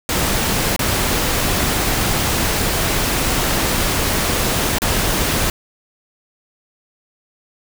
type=noise with dropouts; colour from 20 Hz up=pink; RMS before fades=-18 dBFS; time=0.09-5.5 s; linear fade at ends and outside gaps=1 ms; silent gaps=0.763-0.792 / 4.785-4.819 s; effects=none

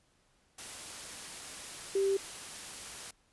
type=tone in noise; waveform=sine; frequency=390.9 Hz; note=G4; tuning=5 cents flat; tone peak=-26 dBFS; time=1.95-2.17 s; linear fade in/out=5 ms; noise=white; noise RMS=-44 dBFS; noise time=0.58-3.11 s; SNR=+15 dB; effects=pink hiss -70 dBFS RMS until 3.32 s + resampled to 24000 Hz

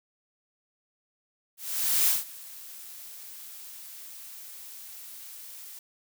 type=noise with ADSR envelope; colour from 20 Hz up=blue; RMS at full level=-22 dBFS; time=1.57-5.79 s; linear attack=500 ms; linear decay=170 ms; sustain=-22 dB; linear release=4 ms; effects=none

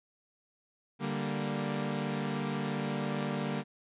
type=chord; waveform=sawtooth; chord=G minor; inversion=second; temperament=equal; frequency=146.83 / 196 / 233.1 Hz; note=D3 / G3 / Bb3; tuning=0 / 0 / 0 cents; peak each=-32 dBFS; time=0.99-3.64 s; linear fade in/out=50 ms; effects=resampled to 8000 Hz

